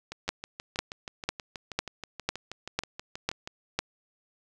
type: two click trains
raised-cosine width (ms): 0.2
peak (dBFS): -9 / -20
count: 8 / 22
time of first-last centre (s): 0.29-3.79 / 0.12-3.475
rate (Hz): 2 / 6.26
effects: none